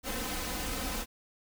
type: noise with comb filter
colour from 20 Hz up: pink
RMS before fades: -35 dBFS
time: 0.03-1.06 s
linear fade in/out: 50 ms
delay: 3.9 ms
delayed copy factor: +0.8
effects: none